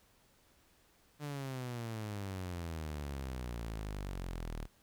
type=exponential sweep; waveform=sawtooth; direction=down; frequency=150 to 37.59 Hz; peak=-35 dBFS; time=1.19-4.68 s; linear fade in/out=50 ms; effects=pink hiss -68 dBFS RMS until 4.82 s